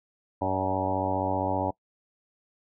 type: harmonic tone with a mistuned harmonic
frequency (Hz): 95.1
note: F#2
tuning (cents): +48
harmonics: 1 / 2 / 3 / 4 / 5 / 6 / 7 / 8 / 9 / 10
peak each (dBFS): -34 / -38 / -32 / -38 / -38 / -32 / -35 / -33 / -32 / -34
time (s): 0.41-1.71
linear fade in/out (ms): 10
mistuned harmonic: 7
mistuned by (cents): -29
effects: noise-tail reverb RT60 0.1 s tail -23 dB re dry